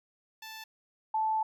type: tone pair in turn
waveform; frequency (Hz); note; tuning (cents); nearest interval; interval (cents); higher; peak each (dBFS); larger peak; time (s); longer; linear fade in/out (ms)
10% pulse / sine; 880 / 875.2; A5 / A5; 0 / -9; unison; 9; first; -34 / -26; second; 0.42-0.64 / 1.14-1.43; second; 5
effects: none